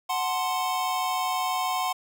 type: chord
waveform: square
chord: F# diminished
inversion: none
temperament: equal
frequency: 740 / 880 / 1046.5 Hz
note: F#5 / A5 / C6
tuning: 0 / 0 / 0 cents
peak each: -29 / -35 / -29 dBFS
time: 0.09-1.93 s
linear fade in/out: 10 ms
effects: none